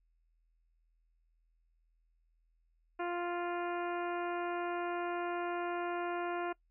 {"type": "harmonic tone", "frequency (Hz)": 349.2, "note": "F4", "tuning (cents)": 0, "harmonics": [1, 2, 3, 4, 5, 6, 7, 8], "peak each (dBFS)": [-37, -39, -43, -44, -49, -54, -50, -55], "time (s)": [2.99, 6.53], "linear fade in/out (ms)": 10, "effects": ["noise-tail reverb RT60 0.1 s tail -22 dB re dry", "added 41 Hz sine -70 dBFS peak until 6.7 s"]}